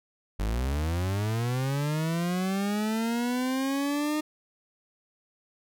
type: linear sweep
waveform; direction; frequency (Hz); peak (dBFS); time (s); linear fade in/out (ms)
40% pulse; up; 47.91 to 306.9; -25; 0.39-4.21; 10
effects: none